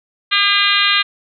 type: harmonic tone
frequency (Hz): 403.8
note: G#4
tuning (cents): -49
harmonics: 3 / 4 / 5 / 6 / 7 / 8 / 9 / 10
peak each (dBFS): -20 / -20 / -20 / -20 / -20 / -20 / -20 / -20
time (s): 0.31-1.03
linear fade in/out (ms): 20
effects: none